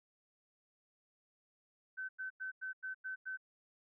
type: tone bursts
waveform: sine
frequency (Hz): 1528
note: G6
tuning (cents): -45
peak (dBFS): -39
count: 7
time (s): 1.97-3.374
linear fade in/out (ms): 20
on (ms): 120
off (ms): 94
effects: none